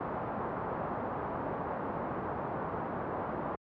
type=low-pass noise; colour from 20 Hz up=white; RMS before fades=-36 dBFS; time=0-3.56 s; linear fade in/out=10 ms; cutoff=1100 Hz; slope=24 dB/octave; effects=high-pass 80 Hz 12 dB/octave